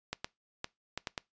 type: clicks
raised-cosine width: 0.2 ms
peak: -17 dBFS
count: 6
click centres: 0.13 / 0.245 / 0.644 / 0.976 / 1.072 / 1.178 s
effects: noise-tail reverb RT60 0.2 s tail -23 dB re dry + resampled to 16000 Hz